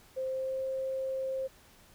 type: tone with pitch glide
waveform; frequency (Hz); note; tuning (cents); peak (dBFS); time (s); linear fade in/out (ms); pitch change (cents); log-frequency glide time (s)
sine; 523.3 to 529.1; C5 to C5; 0 to +19; -31; 0.16-1.48; 20; +19; 0.27-0.65
effects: pink hiss -59 dBFS RMS until 1.94 s